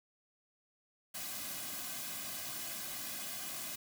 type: noise with comb filter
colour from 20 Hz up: white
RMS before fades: -42 dBFS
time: 1.14-3.76 s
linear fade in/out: 10 ms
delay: 2.2 ms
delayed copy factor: -0.8
effects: none